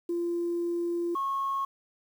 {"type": "tone pair in turn", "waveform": "sine", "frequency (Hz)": [344.2, 1092.8], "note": ["F4", "C#6"], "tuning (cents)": [-25, -25], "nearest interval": "octave + minor sixth", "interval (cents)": 2000, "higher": "second", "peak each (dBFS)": -26, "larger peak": "neither", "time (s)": [[0.09, 1.15], [1.15, 1.65]], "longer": "first", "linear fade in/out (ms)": 5, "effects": ["tanh soft clip ceiling -23 dBFS", "9-bit"]}